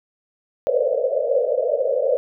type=band-pass noise; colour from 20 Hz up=pink; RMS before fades=-20 dBFS; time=0.67-2.17 s; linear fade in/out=0 ms; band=470 to 620 Hz; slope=96 dB/octave; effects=none